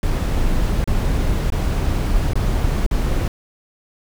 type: noise with dropouts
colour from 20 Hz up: brown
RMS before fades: -18 dBFS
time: 0.03-3.28 s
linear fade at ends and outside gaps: 1 ms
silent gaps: 0.842-0.875 / 1.502-1.522 / 2.334-2.355 / 2.864-2.911 s
effects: none